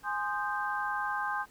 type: chord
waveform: sine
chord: Ab major seventh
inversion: none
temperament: equal with one note detuned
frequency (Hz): 830.6 / 1046.5 / 1229.5 / 1568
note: Ab5 / C6 / Eb6 / G6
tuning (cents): 0 / 0 / -21 / 0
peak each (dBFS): -35 / -36 / -38 / -34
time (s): 0.03-1.46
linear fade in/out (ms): 50
effects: pink hiss -60 dBFS RMS until 1.5 s